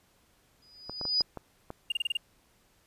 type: tone with exponential growth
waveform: sine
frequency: 4947 Hz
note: D#8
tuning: 11 cents flat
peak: -21 dBFS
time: 0.62-1.22 s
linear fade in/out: 5 ms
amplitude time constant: 130 ms
type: clicks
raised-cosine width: 1 ms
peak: -24 dBFS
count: 6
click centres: 0.896 / 1.013 / 1.053 / 1.208 / 1.373 / 1.704 s
type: tone bursts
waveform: triangle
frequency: 2816 Hz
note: F7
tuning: 14 cents sharp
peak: -24 dBFS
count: 6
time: 1.9-2.171 s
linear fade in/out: 5 ms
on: 21 ms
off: 29 ms
effects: pink hiss -66 dBFS RMS until 2.86 s + resampled to 32000 Hz